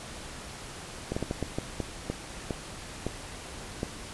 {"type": "slowing click train", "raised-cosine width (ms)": 2, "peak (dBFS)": -16, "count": 11, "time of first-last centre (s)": [1.12, 3.831], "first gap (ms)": 45, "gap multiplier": 1.37, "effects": ["pink hiss -42 dBFS RMS until 4.13 s", "resampled to 24000 Hz"]}